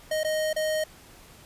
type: tone with dropouts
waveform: square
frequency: 622.3 Hz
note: D#5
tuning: in tune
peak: -25 dBFS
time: 0.11-0.84 s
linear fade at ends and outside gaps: 5 ms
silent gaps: 0.234-0.246 / 0.531-0.562 s
effects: pink hiss -51 dBFS RMS until 1.45 s + resampled to 32000 Hz